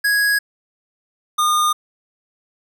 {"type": "tone pair in turn", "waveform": "square", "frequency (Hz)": [1661.2, 1218.2], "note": ["G#6", "D#6"], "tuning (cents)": [0, -37], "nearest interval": "perfect fourth", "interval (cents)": 537, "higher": "first", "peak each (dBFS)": -15, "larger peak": "neither", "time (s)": [[0.04, 0.39], [1.38, 1.73]], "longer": "neither", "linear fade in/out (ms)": 10, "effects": []}